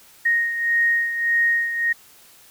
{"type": "beating tone pair", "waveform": "sine", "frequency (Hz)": [1864.7, 1866.4], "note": ["A#6", "A#6"], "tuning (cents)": [0, 2], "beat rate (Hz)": 1.7, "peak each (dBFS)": [-18, -25], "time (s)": [0.25, 1.93], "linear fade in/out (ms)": 10, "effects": ["white hiss -50 dBFS RMS until 2.5 s"]}